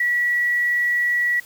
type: tone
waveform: sine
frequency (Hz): 1937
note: B6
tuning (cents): -34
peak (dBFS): -17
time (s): 0-1.4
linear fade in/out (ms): 5
effects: white hiss -46 dBFS RMS until 1.45 s